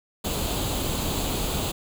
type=noise with comb filter; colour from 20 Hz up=pink; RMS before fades=-27 dBFS; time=0.24-1.72 s; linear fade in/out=10 ms; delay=0.27 ms; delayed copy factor=+0.6; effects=none